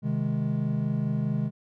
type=chord; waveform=triangle; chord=Ab major; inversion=first; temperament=equal; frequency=130.81 / 155.56 / 207.7 Hz; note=C3 / Eb3 / Ab3; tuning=0 / 0 / 0 cents; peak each=-27 dBFS; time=0.02-1.51 s; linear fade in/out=50 ms; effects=none